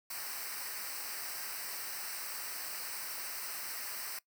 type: noise with comb filter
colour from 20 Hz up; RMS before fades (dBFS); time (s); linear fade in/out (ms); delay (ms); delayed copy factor
white; -41; 0.1-4.19; 5; 0.29; -0.8
effects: noise-tail reverb RT60 0.1 s tail -20 dB re dry